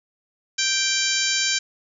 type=harmonic tone; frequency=784 Hz; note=G5; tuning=in tune; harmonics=2 / 3 / 4 / 5 / 6 / 7 / 8 / 9; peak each=-28 / -28 / -28 / -28 / -28 / -28 / -28 / -28 dBFS; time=0.58-1.59 s; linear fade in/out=10 ms; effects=none